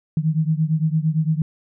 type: beating tone pair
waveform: sine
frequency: 154.6 / 163.4 Hz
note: D#3 / E3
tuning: -11 / -15 cents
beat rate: 8.8 Hz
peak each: -19 / -21 dBFS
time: 0.17-1.42 s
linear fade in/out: 2 ms
effects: none